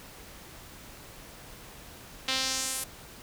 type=tone with band-pass filter sweep; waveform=sawtooth; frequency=262.6 Hz; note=C4; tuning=6 cents sharp; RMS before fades=-31 dBFS; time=2.28-2.84 s; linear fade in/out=5 ms; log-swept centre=3600 to 11000 Hz; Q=1.7; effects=pink hiss -48 dBFS RMS until 3.22 s